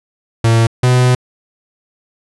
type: tone pair in turn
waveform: 45% pulse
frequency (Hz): 114.1 / 125.57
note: A#2 / B2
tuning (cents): -37 / +29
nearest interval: major second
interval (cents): 166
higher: second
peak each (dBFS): -8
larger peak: neither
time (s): 0.44-0.67 / 0.83-1.15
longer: second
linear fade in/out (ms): 5
effects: resampled to 24000 Hz